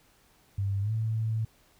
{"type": "tone with pitch glide", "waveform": "sine", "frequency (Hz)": [98.9, 111.01], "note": ["G2", "A2"], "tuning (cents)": [16, 16], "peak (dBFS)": -26, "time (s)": [0.58, 1.45], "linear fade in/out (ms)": 5, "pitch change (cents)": 200, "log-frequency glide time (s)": [0.81, 0.92], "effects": ["pink hiss -63 dBFS RMS until 1.79 s"]}